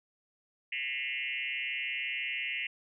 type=tone with frequency modulation; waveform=sine; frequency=2415 Hz; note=D7; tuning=48 cents sharp; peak=-32 dBFS; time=0.72-2.67 s; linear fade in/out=5 ms; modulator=132 Hz; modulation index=3.5; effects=none